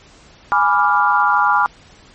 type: chord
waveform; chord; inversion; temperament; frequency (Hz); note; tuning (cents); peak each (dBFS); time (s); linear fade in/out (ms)
sine; G# diminished seventh; none; equal; 830.6 / 987.8 / 1174.7 / 1396.9; G#5 / B5 / D6 / F6; 0 / 0 / 0 / 0; -17; 0.52-1.66; 0
effects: pink hiss -46 dBFS RMS until 2.14 s + MP3 32 kbps